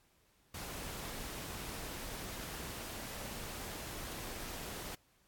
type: noise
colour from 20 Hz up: pink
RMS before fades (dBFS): -44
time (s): 0.54-4.95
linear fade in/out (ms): 5
effects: pink hiss -71 dBFS RMS until 5.27 s + AAC 64 kbps